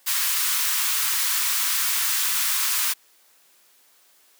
white high-pass noise, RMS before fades -23 dBFS, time 0.06-2.94 s, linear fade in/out 20 ms, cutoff 970 Hz, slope 48 dB/octave, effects white hiss -58 dBFS RMS until 4.39 s + high-pass 300 Hz 12 dB/octave

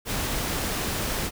pink noise, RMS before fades -28 dBFS, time 0.05-1.31 s, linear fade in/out 50 ms, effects none

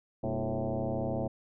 sine tone with frequency modulation, 207.7 Hz, G#3, in tune, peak -29 dBFS, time 0.23-1.28 s, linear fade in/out 10 ms, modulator 112 Hz, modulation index 4.6, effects none

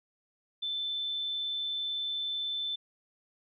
sine tone, 3529 Hz, A7, 4 cents sharp, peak -31 dBFS, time 0.62-2.76 s, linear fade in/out 10 ms, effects none

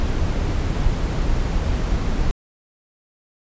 brown noise, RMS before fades -20 dBFS, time 0-2.31 s, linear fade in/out 0 ms, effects resampled to 16000 Hz

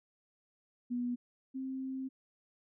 sine tone pair in turn, 244.1 / 263.7 Hz, B3 / C4, -20 / +14 cents, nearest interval minor second, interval 134 cents, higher second, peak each -32 / -36 dBFS, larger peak first, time 0.9-1.16 / 1.54-2.09 s, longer second, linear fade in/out 20 ms, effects none

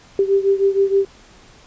sine beating tone pair, 391 / 397.4 Hz, G4 / G4, -4 / +24 cents, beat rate 6.4 Hz, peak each -15 / -18 dBFS, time 0.19-1.05 s, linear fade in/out 2 ms, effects pink hiss -47 dBFS RMS until 1.66 s + resampled to 16000 Hz

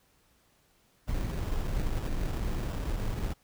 brown noise with sample-and-hold, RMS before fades -31 dBFS, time 1.07-3.34 s, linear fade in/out 20 ms, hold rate 2100 Hz, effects pink hiss -67 dBFS RMS until 3.43 s

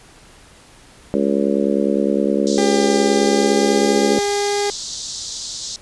harmonic tone, 69.8 Hz, C#2, 13 cents sharp, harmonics 3 / 4 / 5 / 6 / 7 / 8, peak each -20 / -21 / -22 / -23 / -23 / -24 dBFS, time 1.14-4.19 s, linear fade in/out 0 ms
pink band-pass noise, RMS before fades -29 dBFS, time 2.47-5.76 s, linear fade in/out 0 ms, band 3800 to 7600 Hz, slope 48 dB/octave
30% pulse tone with pitch glide, 400 to 407.7 Hz, G4 to G#4, +35 to -32 cents, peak -15 dBFS, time 2.58-4.7 s, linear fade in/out 0 ms, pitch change +33 cents, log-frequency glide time 3.04-4.59 s
effects pink hiss -46 dBFS RMS until 5.81 s + resampled to 24000 Hz

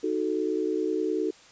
sine chord, D# diminished, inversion none, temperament equal, 311.1 / 370 / 440 Hz, D#4 / F#4 / A4, 0 / 0 / 0 cents, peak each -29 dBFS, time 0.03-1.31 s, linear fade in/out 10 ms, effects white hiss -53 dBFS RMS until 1.51 s + resampled to 16000 Hz

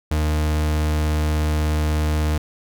40% pulse tone, 76.5 Hz, D#2, 29 cents flat, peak -17 dBFS, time 0.11-2.38 s, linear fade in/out 5 ms, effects none

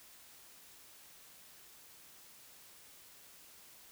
silence, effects white hiss -58 dBFS RMS until 3.91 s

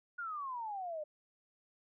sine exponential sweep, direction down, 1455 to 591 Hz, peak -38 dBFS, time 0.18-1.04 s, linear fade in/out 10 ms, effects none

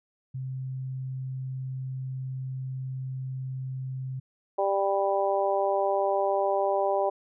sine tone, 130.81 Hz, C3, in tune, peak -31 dBFS, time 0.34-4.2 s, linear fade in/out 10 ms
harmonic tone, 197 Hz, G3, 9 cents sharp, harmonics 2 / 3 / 4 / 5, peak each -29 / -26 / -28 / -33 dBFS, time 4.58-7.1 s, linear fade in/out 10 ms
effects none

